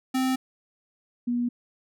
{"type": "tone pair in turn", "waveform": ["square", "sine"], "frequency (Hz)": [260, 241.5], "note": ["C4", "B3"], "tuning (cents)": [-11, -39], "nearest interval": "minor second", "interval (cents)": 128, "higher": "first", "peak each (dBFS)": -23, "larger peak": "neither", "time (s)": [[0.14, 0.36], [1.27, 1.49]], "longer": "neither", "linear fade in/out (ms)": 10, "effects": []}